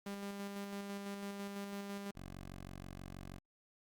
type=tone with tremolo; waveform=sawtooth; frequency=200.1 Hz; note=G3; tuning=36 cents sharp; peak=-37 dBFS; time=0.06-2.11 s; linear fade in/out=5 ms; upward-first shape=square; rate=6 Hz; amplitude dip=30%
type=tone; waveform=10% pulse; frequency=46.25 Hz; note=F#1; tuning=in tune; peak=-39 dBFS; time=2.15-3.39 s; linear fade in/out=10 ms
effects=Opus 48 kbps